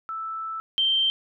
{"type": "tone pair in turn", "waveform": "sine", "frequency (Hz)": [1318.5, 3136], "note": ["E6", "G7"], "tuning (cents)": [0, 0], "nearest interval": "octave + minor third", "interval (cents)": 1500, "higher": "second", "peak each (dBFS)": [-29, -19], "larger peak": "second", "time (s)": [[0.09, 0.6], [0.78, 1.1]], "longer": "first", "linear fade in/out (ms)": 0, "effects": []}